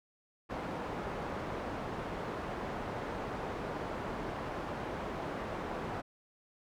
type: low-pass noise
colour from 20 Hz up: white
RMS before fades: -39 dBFS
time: 0.49-6.02 s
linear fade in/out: 20 ms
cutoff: 890 Hz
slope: 12 dB/octave
effects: none